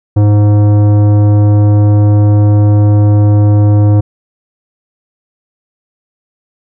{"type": "tone with tanh clipping", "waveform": "triangle", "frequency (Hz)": 103.83, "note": "G#2", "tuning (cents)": 0, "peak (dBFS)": -6, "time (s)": [0.16, 4.01], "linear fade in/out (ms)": 10, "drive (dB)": 18, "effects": []}